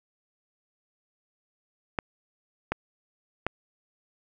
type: clicks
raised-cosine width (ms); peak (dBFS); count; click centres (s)
0.5; -11; 3; 1.988 / 2.72 / 3.466
effects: none